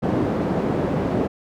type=band-pass noise; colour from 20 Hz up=white; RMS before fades=-22 dBFS; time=0.02-1.28 s; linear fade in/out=20 ms; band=110 to 410 Hz; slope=12 dB/octave; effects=none